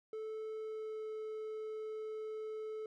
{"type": "tone with pitch glide", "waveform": "triangle", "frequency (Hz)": [436.9, 434.4], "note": ["A4", "A4"], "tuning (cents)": [-12, -22], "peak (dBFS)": -38, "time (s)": [0.13, 2.86], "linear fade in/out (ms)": 2, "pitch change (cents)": -10, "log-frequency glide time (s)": [0.59, 1.08], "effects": []}